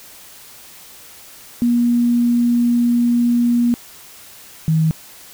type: tone pair in turn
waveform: sine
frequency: 239.1 / 159.03 Hz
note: A#3 / D#3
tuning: +44 / +38 cents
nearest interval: perfect fifth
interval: 706 cents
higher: first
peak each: -12 dBFS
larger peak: neither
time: 1.62-3.74 / 4.68-4.91 s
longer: first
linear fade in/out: 0 ms
effects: white hiss -41 dBFS RMS until 5.33 s